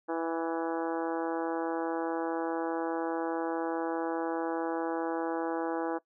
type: harmonic tone with a mistuned harmonic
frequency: 164.81 Hz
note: E3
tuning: in tune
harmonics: 2 / 3 / 4 / 5 / 6 / 7 / 8 / 9 / 10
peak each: -33 / -35 / -39 / -37 / -43 / -44 / -47 / -45 / -49 dBFS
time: 0.08-5.99 s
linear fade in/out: 20 ms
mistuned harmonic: 10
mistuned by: +29 cents
effects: noise-tail reverb RT60 0.1 s tail -20 dB re dry